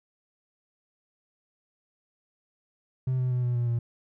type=tone with pitch steps; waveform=triangle; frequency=129.2 / 126.91 / 124.65 / 122.44 / 120.27 / 118.14 Hz; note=C3 / B2 / B2 / B2 / B2 / A#2; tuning=-21 / +48 / +16 / -15 / -45 / +24 cents; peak=-21 dBFS; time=3.07-3.79 s; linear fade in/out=5 ms; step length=120 ms; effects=tanh soft clip ceiling -18 dBFS